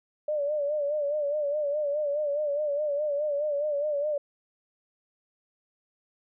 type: tone with vibrato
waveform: sine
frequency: 587.3 Hz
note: D5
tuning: in tune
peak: -25 dBFS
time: 0.28-4.18 s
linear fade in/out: 5 ms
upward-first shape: sine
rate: 4.8 Hz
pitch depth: 69 cents each way
effects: none